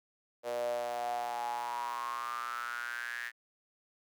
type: tone with high-pass filter sweep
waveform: sawtooth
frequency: 119.8 Hz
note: A#2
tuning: 48 cents sharp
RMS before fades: -37 dBFS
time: 0.43-3.32 s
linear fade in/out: 50 ms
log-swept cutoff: 540 to 1800 Hz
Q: 9.5
effects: none